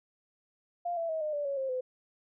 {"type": "tone with pitch steps", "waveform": "sine", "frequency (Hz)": [698, 667.2, 637.9, 609.8, 582.9, 557.2, 532.7, 509.2], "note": ["F5", "E5", "D#5", "D#5", "D5", "C#5", "C5", "C5"], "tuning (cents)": [-1, 21, 43, -35, -13, 9, 31, -47], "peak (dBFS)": -30, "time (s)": [0.85, 1.81], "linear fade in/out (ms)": 10, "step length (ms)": 120, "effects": []}